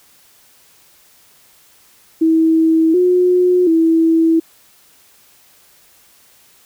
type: tone with pitch steps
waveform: sine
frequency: 322.9 / 360.9 / 326.5 Hz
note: E4 / F#4 / E4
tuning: -36 / -43 / -17 cents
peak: -9 dBFS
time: 2.21-4.4 s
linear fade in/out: 10 ms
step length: 730 ms
effects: white hiss -50 dBFS RMS until 6.65 s

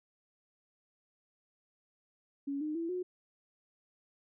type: tone with pitch steps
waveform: sine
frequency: 280 / 305.3 / 333 / 363.1 Hz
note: C#4 / D#4 / E4 / F#4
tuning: +18 / -33 / +18 / -33 cents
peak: -33 dBFS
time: 2.47-3.03 s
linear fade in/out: 10 ms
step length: 140 ms
effects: none

